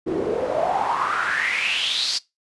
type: noise with band-pass filter sweep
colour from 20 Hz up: pink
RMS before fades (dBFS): -23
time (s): 0.06-2.19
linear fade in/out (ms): 20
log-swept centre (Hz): 320 to 5000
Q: 6.2
effects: noise-tail reverb RT60 0.2 s tail -21 dB re dry + resampled to 24000 Hz